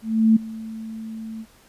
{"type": "tone with ADSR envelope", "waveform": "sine", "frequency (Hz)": 221.9, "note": "A3", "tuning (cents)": 15, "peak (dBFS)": -10, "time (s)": [0.02, 1.46], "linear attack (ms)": 340, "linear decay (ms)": 10, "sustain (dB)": -20, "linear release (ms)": 52, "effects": ["pink hiss -54 dBFS RMS until 1.68 s", "resampled to 32000 Hz"]}